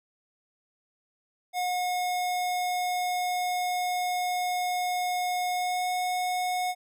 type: tone with pitch glide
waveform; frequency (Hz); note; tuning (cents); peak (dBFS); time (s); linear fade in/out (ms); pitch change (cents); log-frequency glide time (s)
square; 723 to 728; F#5 to F#5; -40 to -28; -27; 1.53-6.75; 50; +12; 5.52-5.88
effects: none